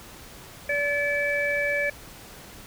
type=harmonic tone; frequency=576 Hz; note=D5; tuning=34 cents flat; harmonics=1 / 3 / 4; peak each=-27 / -27 / -27 dBFS; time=0.69-1.9 s; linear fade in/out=5 ms; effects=pink hiss -45 dBFS RMS until 2.66 s